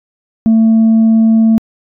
sine tone, 223.6 Hz, A3, 28 cents sharp, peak -3 dBFS, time 0.46-1.58 s, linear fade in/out 0 ms, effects tanh soft clip ceiling -4 dBFS

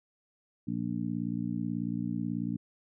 harmonic tone, 58.27 Hz, A#1, in tune, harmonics 2 / 3 / 4 / 5, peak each -39 / -35 / -34 / -37 dBFS, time 0.67-2.57 s, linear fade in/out 10 ms, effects none

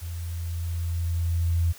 sine tone with level ramp, 84.5 Hz, E2, 43 cents sharp, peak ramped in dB -31 to -19 dBFS, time 0.01-1.73 s, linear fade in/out 20 ms, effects white hiss -47 dBFS RMS until 1.78 s

